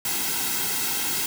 white noise with comb filter, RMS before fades -26 dBFS, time 0.05-1.26 s, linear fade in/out 2 ms, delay 1.7 ms, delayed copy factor -0.75, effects none

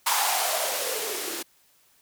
violet noise with band-pass filter sweep, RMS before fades -27 dBFS, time 0.06-1.43 s, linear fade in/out 10 ms, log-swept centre 950 to 320 Hz, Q 5.8, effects white hiss -62 dBFS RMS until 2.01 s

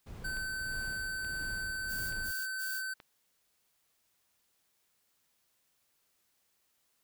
brown noise with tremolo, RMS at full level -43 dBFS, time 0.06-2.32 s, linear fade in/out 10 ms, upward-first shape sine, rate 1.6 Hz, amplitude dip 50%
square tone, 1533 Hz, G6, 39 cents flat, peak -36 dBFS, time 0.24-2.94 s, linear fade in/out 10 ms
click train, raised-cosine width 0.3 ms, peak -34 dBFS, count 4, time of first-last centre 0.37-3.002 s, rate 1.14 Hz
violet noise bursts, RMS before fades -42 dBFS, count 3, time 1.87-2.83 s, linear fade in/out 50 ms, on 260 ms, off 90 ms
effects white hiss -75 dBFS RMS until 7.03 s

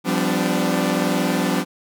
sawtooth chord, G dominant seventh, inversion third, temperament equal with one note detuned, 174.61 / 196 / 253 / 293.7 Hz, F3 / G3 / B3 / D4, 0 / 0 / +42 / 0 cents, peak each -20 dBFS, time 0.04-1.65 s, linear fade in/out 50 ms, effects none

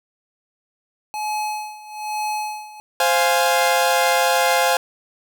square tone with tremolo, 850 Hz, G#5, 40 cents sharp, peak -22 dBFS, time 1.14-2.8 s, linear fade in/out 0 ms, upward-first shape sine, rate 1.1 Hz, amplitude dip 85%
sawtooth chord, F minor, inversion second, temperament equal, 523.3 / 698.5 / 830.6 Hz, C5 / F5 / Ab5, 0 / 0 / 0 cents, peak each -16 dBFS, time 3-4.77 s, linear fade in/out 2 ms
effects none

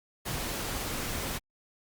pink noise, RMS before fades -34 dBFS, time 0.25-1.39 s, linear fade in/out 20 ms, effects Opus 48 kbps

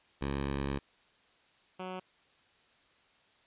10% pulse tone pair in turn, 69.3 / 185.01 Hz, C#2 / F#3, 0 / 0 cents, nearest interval octave + perfect fourth, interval 1700 cents, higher second, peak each -24 / -30 dBFS, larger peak first, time 0.21-0.79 / 1.79-2 s, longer first, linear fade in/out 10 ms, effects white hiss -66 dBFS RMS until 3.46 s + resampled to 8000 Hz

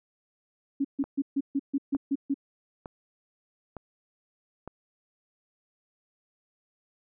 sine tone bursts, 277.2 Hz, C#4, in tune, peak -23 dBFS, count 9, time 0.8-2.343 s, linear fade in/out 10 ms, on 47 ms, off 140 ms
click train, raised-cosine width 1 ms, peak -25 dBFS, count 5, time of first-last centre 1.04-4.676 s, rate 1.1 Hz
effects none

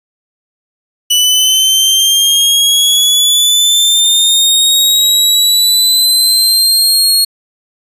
sawtooth linear sweep, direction up, 2960 to 4309 Hz, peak -4 dBFS, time 1.1-7.25 s, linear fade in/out 10 ms, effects resampled to 32000 Hz

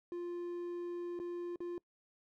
triangle tone with dropouts, 349.2 Hz, F4, in tune, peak -36 dBFS, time 0.12-1.78 s, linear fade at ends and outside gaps 1 ms, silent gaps 1.191-1.199 / 1.559-1.604 s, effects noise-tail reverb RT60 0.1 s tail -24 dB re dry

